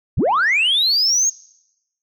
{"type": "linear sweep", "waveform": "sine", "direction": "up", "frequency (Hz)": [41.67, 6660], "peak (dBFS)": -12, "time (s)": [0.17, 1.3], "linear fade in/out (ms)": 10, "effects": ["noise-tail reverb RT60 0.9 s tail -24 dB re dry", "tanh soft clip ceiling -11 dBFS"]}